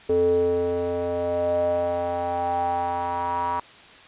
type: tone with band-pass filter sweep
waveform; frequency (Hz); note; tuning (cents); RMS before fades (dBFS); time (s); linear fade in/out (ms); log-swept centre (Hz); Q
square; 87.31; F2; 0; -24; 0.09-3.6; 5; 420 to 1000; 7.6
effects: white hiss -47 dBFS RMS until 4.07 s + resampled to 8000 Hz